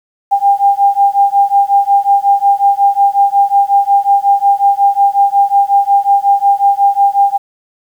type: beating tone pair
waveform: sine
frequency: 797 / 802.5 Hz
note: G5 / G5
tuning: +28 / +40 cents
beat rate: 5.5 Hz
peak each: -10 / -10 dBFS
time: 0.31-7.38 s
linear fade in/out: 20 ms
effects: 7-bit